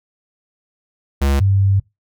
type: tone pair in turn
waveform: square / sine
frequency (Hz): 69.3 / 98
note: C#2 / G2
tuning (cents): 0 / 0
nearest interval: tritone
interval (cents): 600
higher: second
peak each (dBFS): -14 / -11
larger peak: second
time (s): 1.21-1.4 / 1.4-1.8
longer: second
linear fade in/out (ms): 10
effects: noise-tail reverb RT60 0.2 s tail -22 dB re dry